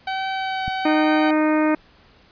sawtooth tone with vibrato, 763 Hz, G5, 47 cents flat, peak -19 dBFS, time 0.07-1.31 s, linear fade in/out 5 ms, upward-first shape triangle, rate 1.2 Hz, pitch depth 11 cents each way
click, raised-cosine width 5 ms, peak -17 dBFS, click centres 0.68 s
harmonic tone, 308 Hz, D#4, 17 cents flat, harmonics 1 / 2 / 3 / 4 / 5 / 6 / 7 / 8, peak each -17 / -23 / -27 / -29 / -31 / -33 / -34 / -35 dBFS, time 0.85-1.75 s, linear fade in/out 5 ms
effects pink hiss -53 dBFS RMS until 2.31 s + resampled to 11025 Hz

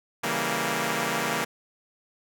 5% pulse chord, C# diminished seventh, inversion none, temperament equal, 138.59 / 164.81 / 196 / 233.1 Hz, C#3 / E3 / G3 / Bb3, 0 / 0 / 0 / 0 cents, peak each -22 / -20 / -21 / -17 dBFS, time 0.23-1.45 s, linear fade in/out 10 ms, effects none

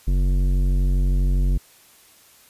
triangle tone with tanh clipping, 46.26 Hz, F#1, in tune, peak -18 dBFS, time 0.07-1.58 s, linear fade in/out 10 ms, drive 17 dB, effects white hiss -52 dBFS RMS until 2.49 s + resampled to 32000 Hz

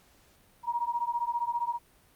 sine beating tone pair, 942 / 957 Hz, A#5 / A#5, +18 / +45 cents, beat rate 15 Hz, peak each -31 dBFS, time 0.63-1.79 s, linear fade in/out 50 ms, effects pink hiss -62 dBFS RMS until 2.15 s + Opus 48 kbps

